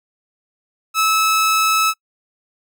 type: tone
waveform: sawtooth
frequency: 1300 Hz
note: E6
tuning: 24 cents flat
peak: -10 dBFS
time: 0.94-1.94 s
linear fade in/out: 50 ms
effects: noise-tail reverb RT60 0.1 s tail -25 dB re dry